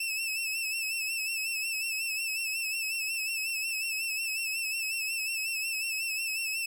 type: tone with vibrato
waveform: sawtooth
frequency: 2637 Hz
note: E7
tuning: in tune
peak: -27 dBFS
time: 0-6.66 s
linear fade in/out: 5 ms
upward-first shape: sine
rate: 5.5 Hz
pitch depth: 57 cents each way
effects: none